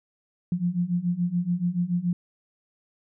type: beating tone pair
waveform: sine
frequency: 171.9 / 178.9 Hz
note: F3 / F3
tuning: -27 / +42 cents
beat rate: 7 Hz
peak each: -27 / -25 dBFS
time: 0.52-2.13 s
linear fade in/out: 2 ms
effects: none